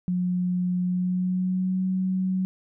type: tone with pitch glide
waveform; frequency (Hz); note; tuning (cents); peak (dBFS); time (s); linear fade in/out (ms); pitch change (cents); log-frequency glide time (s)
sine; 180 to 186.89; F#3 to F#3; -47 to +18; -22; 0.08-2.45; 0; +65; 0.83-1.84
effects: none